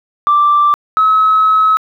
sine tone pair in turn, 1174.7 / 1285.9 Hz, D6 / E6, 0 / -43 cents, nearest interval major second, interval 157 cents, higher second, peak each -6 dBFS, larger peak neither, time 0.27-0.74 / 0.97-1.77 s, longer second, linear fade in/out 0 ms, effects tanh soft clip ceiling -3 dBFS + 8-bit

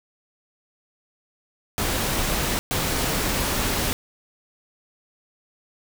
pink noise bursts at uneven times, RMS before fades -24 dBFS, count 2, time 1.78-2.59 / 2.71-3.93 s, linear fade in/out 0 ms, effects none

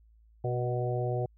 harmonic tone with a mistuned harmonic, 123.47 Hz, B2, in tune, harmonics 1 / 3 / 4 / 5 / 6, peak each -30 / -35 / -36 / -37 / -38 dBFS, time 0.44-1.26 s, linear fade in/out 5 ms, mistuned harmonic 4, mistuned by -21 cents, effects added 55 Hz sine -57 dBFS peak until 1.37 s

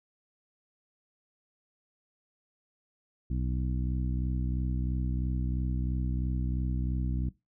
harmonic tone, 63 Hz, B1, 35 cents sharp, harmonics 1 / 2 / 3 / 4 / 5, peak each -30 / -34 / -38 / -41 / -44 dBFS, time 3.3-7.29 s, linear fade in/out 5 ms, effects noise-tail reverb RT60 0.2 s tail -18 dB re dry

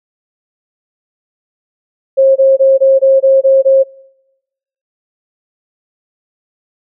sine tone bursts, 537 Hz, C5, 45 cents sharp, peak -4 dBFS, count 8, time 2.17-3.837 s, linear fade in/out 20 ms, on 190 ms, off 21 ms, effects noise-tail reverb RT60 1.0 s tail -26 dB re dry

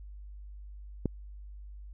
click, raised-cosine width 3 ms, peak -15 dBFS, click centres 1.057 s, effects added 50 Hz sine -43 dBFS peak until 1.93 s

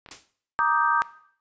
clicks, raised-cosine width 0.3 ms, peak -27 dBFS, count 2, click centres 0.062 / 0.088 s
white noise with exponential decay, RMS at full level -36 dBFS, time 0.11-0.32 s, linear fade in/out 2 ms, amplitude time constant 44 ms
sine chord, Eb major seventh, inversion second, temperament equal with one note detuned, 937.7 / 1174.7 / 1244.5 / 1568 Hz, Bb5 / D6 / Eb6 / G6, +10 / 0 / 0 / 0 cents, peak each -25 dBFS, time 0.59-1.02 s, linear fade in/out 0 ms
effects noise-tail reverb RT60 0.6 s tail -17 dB re dry + resampled to 16000 Hz

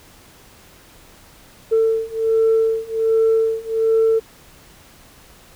sine beating tone pair, 446.9 / 448.2 Hz, A4 / A4, +27 / +32 cents, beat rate 1.3 Hz, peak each -17 / -16 dBFS, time 1.71-4.2 s, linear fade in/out 20 ms, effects tanh soft clip ceiling -9 dBFS + pink hiss -47 dBFS RMS until 5.55 s

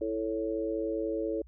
sine chord, A major, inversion second, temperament equal, 329.6 / 440 / 554.4 Hz, E4 / A4 / C#5, 0 / 0 / 0 cents, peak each -33 / -33 / -35 dBFS, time 0.01-1.42 s, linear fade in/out 5 ms, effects added 60 Hz sine -50 dBFS peak until 1.47 s

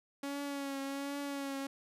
sawtooth tone with vibrato, 278.7 Hz, C#4, 9 cents sharp, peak -33 dBFS, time 0.23-1.67 s, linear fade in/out 5 ms, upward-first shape triangle, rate 1.3 Hz, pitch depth 39 cents each way, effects resampled to 32000 Hz

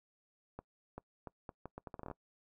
accelerating click train, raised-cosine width 1 ms, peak -30 dBFS, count 14, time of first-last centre 0.59-2.113 s, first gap 390 ms, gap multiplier 0.75, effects noise-tail reverb RT60 0.1 s tail -23 dB re dry

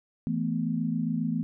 sine chord, E suspended fourth, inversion none, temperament just, 164.81 / 219.8 / 247.2 Hz, E3 / A3 / B3, 0 / -2 / +2 cents, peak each -30 dBFS, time 0.27-1.43 s, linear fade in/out 0 ms, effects none

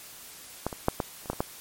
clicks, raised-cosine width 1 ms, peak -13 / -21 / -7 / -12 / -29 / -13 / -22 / -11 dBFS, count 8, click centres 0.666 / 0.728 / 0.884 / 1.002 / 1.258 / 1.3 / 1.332 / 1.405 s, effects white hiss -46 dBFS RMS until 1.6 s + MP3 64 kbps

